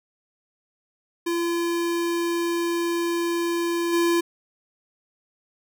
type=tone with level steps; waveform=square; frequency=341 Hz; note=F4; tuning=41 cents flat; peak=-23 / -19 dBFS; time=1.26-4.21 s; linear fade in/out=10 ms; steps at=3.92 s; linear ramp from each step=20 ms; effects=none